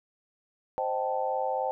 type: chord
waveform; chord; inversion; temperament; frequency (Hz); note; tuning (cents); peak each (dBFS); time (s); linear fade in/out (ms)
sine; A half-diminished seventh; first; equal with one note detuned; 523.3 / 622.3 / 776.3 / 880; C5 / Eb5 / G5 / A5; 0 / 0 / -17 / 0; -31 / -35 / -31 / -33; 0.78-1.71; 0
effects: none